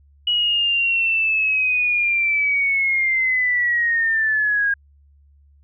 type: linear sweep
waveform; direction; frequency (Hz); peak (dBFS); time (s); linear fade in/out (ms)
sine; down; 2923 to 1620; -16; 0.27-4.74; 5
effects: added 71 Hz sine -50 dBFS peak until 5.63 s

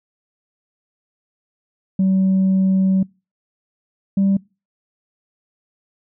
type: tone pair in turn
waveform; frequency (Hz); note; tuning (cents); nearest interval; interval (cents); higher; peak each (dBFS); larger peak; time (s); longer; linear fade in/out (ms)
sine; 190.2 / 195.66; F#3 / G3; +48 / -3; unison; 49; second; -11; neither; 1.99-3.03 / 4.17-4.37; first; 5
effects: noise-tail reverb RT60 0.3 s tail -26 dB re dry + tanh soft clip ceiling -11 dBFS

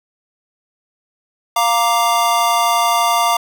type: chord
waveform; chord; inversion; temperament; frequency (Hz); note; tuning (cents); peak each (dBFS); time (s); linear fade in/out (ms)
square; Bb major; second; equal; 698.5 / 932.3 / 1174.7; F5 / Bb5 / D6; 0 / 0 / 0; -18; 1.56-3.37; 5
effects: none

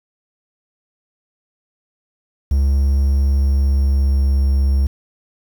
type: tone with pitch glide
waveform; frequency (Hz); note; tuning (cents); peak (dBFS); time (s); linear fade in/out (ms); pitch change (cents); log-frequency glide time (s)
triangle; 68.9 to 68.19; C#2 to C#2; -10 to -28; -10; 2.51-4.87; 5; -18; 3.04-4.67
effects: 7-bit

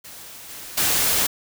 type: noise with level steps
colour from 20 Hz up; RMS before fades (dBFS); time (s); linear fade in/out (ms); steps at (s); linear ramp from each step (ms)
white; -40 / -37 / -20; 0.04-1.27; 10; 0.49 / 0.77; 10
effects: none

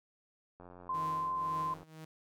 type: click train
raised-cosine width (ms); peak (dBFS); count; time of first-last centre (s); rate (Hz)
1; -38; 111; 0.6-1.83; 89.4
type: tone with vibrato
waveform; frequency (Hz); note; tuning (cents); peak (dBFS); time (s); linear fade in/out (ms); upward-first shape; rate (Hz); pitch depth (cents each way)
sine; 1038; C6; -14; -32; 0.89-1.74; 5; triangle; 20; 15
type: tone with tremolo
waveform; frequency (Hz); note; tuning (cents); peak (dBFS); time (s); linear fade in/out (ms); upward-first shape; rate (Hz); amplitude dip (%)
sawtooth; 158.2; D#3; +29; -38; 0.94-2.05; 5; triangle; 1.9; 90
effects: none

